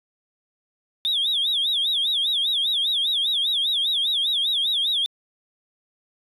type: tone with vibrato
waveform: sine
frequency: 3520 Hz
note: A7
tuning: in tune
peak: -18 dBFS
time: 1.05-5.06 s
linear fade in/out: 0 ms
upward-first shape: sine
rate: 5 Hz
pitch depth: 170 cents each way
effects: tanh soft clip ceiling -17 dBFS